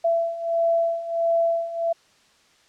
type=beating tone pair; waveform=sine; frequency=669 / 670.5 Hz; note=E5 / E5; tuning=+25 / +29 cents; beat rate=1.5 Hz; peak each=-25 / -21 dBFS; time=0.04-1.93 s; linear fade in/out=10 ms; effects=white hiss -58 dBFS RMS until 2.68 s + low-pass 6000 Hz 12 dB/octave